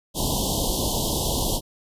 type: band-stop noise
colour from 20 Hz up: pink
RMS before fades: -24 dBFS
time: 0.14-1.61 s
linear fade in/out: 50 ms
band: 1000 to 3000 Hz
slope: 96 dB/octave
effects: resampled to 32000 Hz